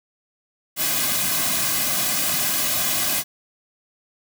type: noise with comb filter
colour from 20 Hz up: white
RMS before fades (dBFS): -22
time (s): 0.76-3.24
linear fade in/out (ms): 50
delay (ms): 2.2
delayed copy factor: -0.8
effects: none